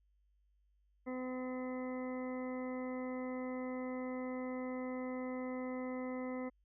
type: harmonic tone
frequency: 254.9 Hz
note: C4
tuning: 45 cents flat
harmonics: 1 / 2 / 3 / 4 / 5 / 7 / 8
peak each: -40 / -43 / -53 / -52 / -55 / -62 / -53 dBFS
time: 1.06-6.5 s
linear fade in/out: 20 ms
effects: added 50 Hz sine -70 dBFS peak until 6.64 s